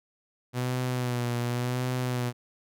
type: tone with vibrato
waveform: sawtooth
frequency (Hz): 123.47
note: B2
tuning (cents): 0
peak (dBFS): -23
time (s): 0.53-2.33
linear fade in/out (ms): 50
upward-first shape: sine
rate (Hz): 0.9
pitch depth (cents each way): 45
effects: none